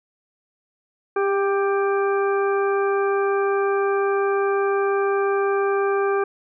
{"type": "harmonic tone with a mistuned harmonic", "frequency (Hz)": 394.1, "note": "G4", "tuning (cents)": 9, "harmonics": [1, 2, 3, 4, 6], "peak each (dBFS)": [-19, -28, -27, -30, -38], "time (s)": [1.16, 6.24], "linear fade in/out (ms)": 5, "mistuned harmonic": 1, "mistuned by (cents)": 16, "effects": []}